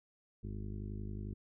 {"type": "harmonic tone", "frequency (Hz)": 51.2, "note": "G#1", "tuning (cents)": -24, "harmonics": [1, 2, 3, 4, 5, 6, 7, 8], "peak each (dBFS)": [-43, -43, -54, -47, -55, -56, -54, -59], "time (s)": [0.43, 1.34], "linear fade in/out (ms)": 10, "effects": []}